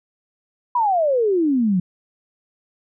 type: exponential sweep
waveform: sine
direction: down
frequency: 1006 to 173.7 Hz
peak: -15 dBFS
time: 0.75-1.8 s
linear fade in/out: 5 ms
effects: none